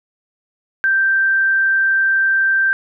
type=tone; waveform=sine; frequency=1568 Hz; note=G6; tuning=in tune; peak=-12 dBFS; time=0.84-2.73 s; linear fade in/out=0 ms; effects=none